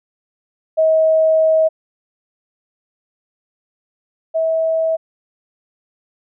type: tone pair in turn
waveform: sine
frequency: 637 / 647 Hz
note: D#5 / E5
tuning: +41 / -32 cents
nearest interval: unison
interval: 27 cents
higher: second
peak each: -10 / -14 dBFS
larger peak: first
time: 0.77-1.69 / 4.34-4.97 s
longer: first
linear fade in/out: 20 ms
effects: none